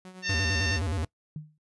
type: tone with tremolo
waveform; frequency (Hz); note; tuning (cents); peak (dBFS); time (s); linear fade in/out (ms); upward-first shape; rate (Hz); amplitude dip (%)
sawtooth; 185; F#3; 0; -37; 0.05-0.77; 0; triangle; 9.1; 65
type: harmonic tone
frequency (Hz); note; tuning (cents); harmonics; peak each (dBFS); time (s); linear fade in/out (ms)
904; A5; +47; 2 / 3 / 4 / 5 / 6 / 7; -31 / -34 / -39 / -38 / -36 / -40; 0.22-0.8; 50
type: tone with vibrato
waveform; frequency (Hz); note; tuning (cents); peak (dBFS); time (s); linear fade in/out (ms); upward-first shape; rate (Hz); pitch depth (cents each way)
square; 87.31; F2; 0; -28; 0.29-1.05; 5; square; 9.5; 190
type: tone with exponential decay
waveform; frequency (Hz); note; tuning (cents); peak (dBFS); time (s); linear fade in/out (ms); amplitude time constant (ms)
sine; 153; D#3; -29; -31; 1.36-1.58; 2; 47
effects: noise-tail reverb RT60 0.1 s tail -21 dB re dry + resampled to 24000 Hz